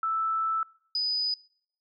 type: tone pair in turn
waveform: sine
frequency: 1318.5 / 4978 Hz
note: E6 / D#8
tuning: 0 / 0 cents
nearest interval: octave + major seventh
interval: 2300 cents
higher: second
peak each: -25 dBFS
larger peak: neither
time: 0.03-0.63 / 0.95-1.34 s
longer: first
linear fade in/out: 2 ms
effects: noise-tail reverb RT60 0.7 s tail -26 dB re dry